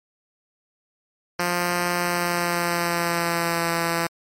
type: tone with pitch glide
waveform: 5% pulse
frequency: 175.8 to 168.25 Hz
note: F3 to E3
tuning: +12 to +36 cents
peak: -10 dBFS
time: 1.39-4.07 s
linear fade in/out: 5 ms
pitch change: -76 cents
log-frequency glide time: 1.95-3.7 s
effects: MP3 64 kbps